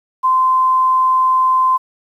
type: tone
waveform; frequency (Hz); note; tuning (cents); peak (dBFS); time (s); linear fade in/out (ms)
sine; 1035; C6; -19; -10; 0.23-1.78; 20
effects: 8-bit